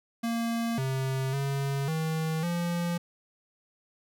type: tone with pitch steps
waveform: square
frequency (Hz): 231.4 / 132.7 / 138.5 / 159.4 / 172.5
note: A#3 / C3 / C#3 / D#3 / F3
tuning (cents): -13 / +25 / -1 / +42 / -21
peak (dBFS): -28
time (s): 0.23-2.98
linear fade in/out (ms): 10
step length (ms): 550
effects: none